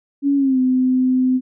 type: tone with pitch glide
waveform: sine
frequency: 281 to 256.2 Hz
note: C#4 to C4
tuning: +24 to -36 cents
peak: -13 dBFS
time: 0.22-1.41 s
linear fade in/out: 50 ms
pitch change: -160 cents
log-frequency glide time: 0.36-0.59 s
effects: none